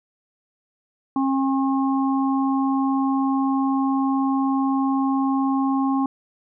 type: harmonic tone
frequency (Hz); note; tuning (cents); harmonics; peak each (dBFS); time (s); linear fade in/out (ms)
269.6; C#4; -48; 1 / 3 / 4; -19 / -27 / -28; 1.16-6.06; 2
effects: none